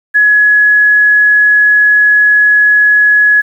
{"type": "tone", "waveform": "sine", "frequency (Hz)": 1687, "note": "G#6", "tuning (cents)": 27, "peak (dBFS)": -4, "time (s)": [0.14, 3.42], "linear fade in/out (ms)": 20, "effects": ["7-bit"]}